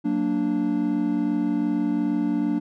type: chord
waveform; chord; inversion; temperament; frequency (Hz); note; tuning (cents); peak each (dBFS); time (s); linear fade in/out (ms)
triangle; Gb augmented; none; equal with one note detuned; 185 / 231.1 / 293.7; Gb3 / Bb3 / D4; 0 / -15 / 0; -27 / -24 / -21; 0.04-2.6; 20
effects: none